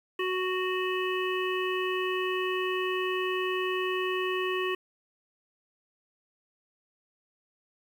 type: harmonic tone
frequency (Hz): 370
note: F#4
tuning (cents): 0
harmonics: 1 / 3 / 5 / 7 / 8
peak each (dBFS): -29 / -34 / -36 / -37 / -38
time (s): 0.19-4.75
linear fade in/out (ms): 5
effects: 9-bit